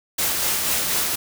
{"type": "noise with tremolo", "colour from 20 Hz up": "white", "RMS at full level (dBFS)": -21, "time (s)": [0.18, 1.16], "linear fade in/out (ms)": 10, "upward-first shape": "sine", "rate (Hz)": 4.1, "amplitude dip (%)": 30, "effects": []}